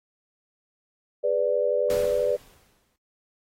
sine chord, G# diminished, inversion none, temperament equal with one note detuned, 415.3 / 495.3 / 587.3 Hz, G#4 / B4 / D5, 0 / +5 / 0 cents, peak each -29 / -24 / -24 dBFS, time 1.23-2.37 s, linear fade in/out 20 ms
pink noise with exponential decay, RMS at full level -34 dBFS, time 1.9-2.96 s, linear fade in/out 0 ms, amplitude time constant 230 ms
effects AAC 48 kbps

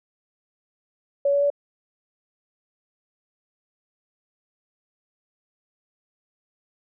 sine tone with pitch steps, 563 / 567.9 / 572.8 Hz, C#5 / C#5 / D5, +27 / +42 / -43 cents, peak -17 dBFS, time 1.25-1.502 s, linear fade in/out 5 ms, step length 84 ms, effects none

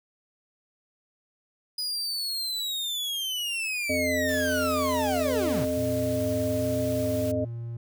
40% pulse linear sweep, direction down, 4978 to 92.5 Hz, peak -27 dBFS, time 1.78-5.65 s, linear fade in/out 5 ms
harmonic tone, 87.31 Hz, F2, in tune, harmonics 1 / 3 / 5 / 7, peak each -36 / -29 / -35 / -27 dBFS, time 3.89-7.45 s, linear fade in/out 10 ms
white noise, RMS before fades -42 dBFS, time 4.28-7.32 s, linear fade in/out 10 ms
triangle tone with vibrato, 112.6 Hz, A2, 40 cents sharp, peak -30 dBFS, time 5.77-7.77 s, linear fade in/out 5 ms, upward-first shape square, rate 1.2 Hz, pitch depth 67 cents each way
effects none

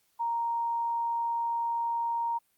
sine tone, 932.3 Hz, A#5, in tune, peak -27 dBFS, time 0.19-2.39 s, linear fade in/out 20 ms, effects white hiss -71 dBFS RMS until 2.57 s + Opus 48 kbps

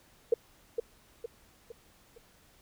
sine tone with echo, 465.9 Hz, A#4, 1 cent flat, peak -19 dBFS, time 0.32-0.34 s, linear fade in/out 5 ms, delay 460 ms, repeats 4, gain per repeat -7 dB, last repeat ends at 2.18 s, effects pink hiss -62 dBFS RMS until 2.61 s

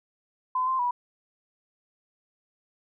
sine tone with pitch steps, 1019 / 1044 / 975 Hz, C6 / C6 / B5, -46 / -4 / -23 cents, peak -23 dBFS, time 0.55-0.91 s, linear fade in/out 5 ms, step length 120 ms, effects none

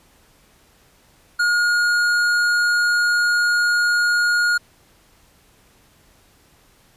triangle tone with tanh clipping, 1432 Hz, F6, 43 cents sharp, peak -17 dBFS, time 1.39-4.58 s, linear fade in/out 10 ms, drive 16 dB, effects pink hiss -55 dBFS RMS until 6.96 s + resampled to 32000 Hz

